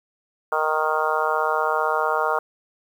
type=harmonic tone; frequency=155.56 Hz; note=D#3; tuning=in tune; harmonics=3 / 4 / 5 / 6 / 7 / 8 / 9; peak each=-27 / -27 / -27 / -27 / -27 / -27 / -27 dBFS; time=0.52-2.39 s; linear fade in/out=2 ms; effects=8-bit